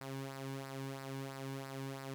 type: tone with flanger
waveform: sawtooth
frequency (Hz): 135.3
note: C#3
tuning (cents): -42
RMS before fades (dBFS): -44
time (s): 0.01-2.14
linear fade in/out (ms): 0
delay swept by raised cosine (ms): 0.3 to 1.6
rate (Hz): 3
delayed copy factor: -0.6
effects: none